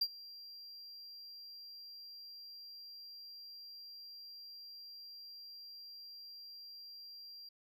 triangle tone with ADSR envelope, 4748 Hz, D8, 18 cents sharp, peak -27 dBFS, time 0.01-7.49 s, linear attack 8 ms, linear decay 55 ms, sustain -21 dB, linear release 5 ms, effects none

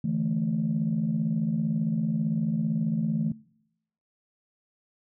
sine chord, D suspended second, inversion none, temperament equal, 146.83 / 164.81 / 220 Hz, D3 / E3 / A3, 0 / 0 / 0 cents, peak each -32 / -27 / -27 dBFS, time 0.04-3.32 s, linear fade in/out 5 ms, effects noise-tail reverb RT60 0.8 s tail -23 dB re dry + tanh soft clip ceiling -17 dBFS

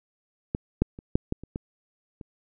clicks, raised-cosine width 3 ms, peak -13 / -7 / -27 / -7 / -13 / -27 / -18 / -27 dBFS, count 8, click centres 0.549 / 0.82 / 0.989 / 1.155 / 1.324 / 1.436 / 1.559 / 2.212 s, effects none

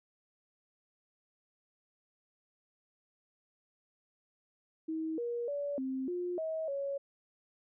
sine tone with pitch steps, 319.2 / 475.1 / 573 / 263 / 355.4 / 639 / 557 Hz, D#4 / A#4 / D5 / C4 / F4 / D#5 / C#5, +44 / +33 / -43 / +9 / +30 / +46 / +8 cents, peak -33 dBFS, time 4.88-6.98 s, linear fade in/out 10 ms, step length 300 ms, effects none

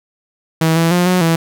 sawtooth tone with pitch steps, 161.5 / 165.6 / 177.2 / 182.2 / 164.8 Hz, E3 / E3 / F3 / F#3 / E3, -35 / +8 / +25 / -26 / 0 cents, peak -7 dBFS, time 0.61-1.36 s, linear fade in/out 5 ms, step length 150 ms, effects none

